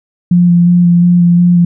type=tone with vibrato; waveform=sine; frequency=174.6 Hz; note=F3; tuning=in tune; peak=-4 dBFS; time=0.31-1.65 s; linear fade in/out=5 ms; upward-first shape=square; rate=2.8 Hz; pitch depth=13 cents each way; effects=none